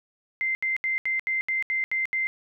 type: tone bursts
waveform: sine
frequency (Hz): 2083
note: C7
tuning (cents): -8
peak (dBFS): -23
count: 9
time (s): 0.41-2.27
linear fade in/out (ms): 0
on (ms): 140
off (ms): 75
effects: none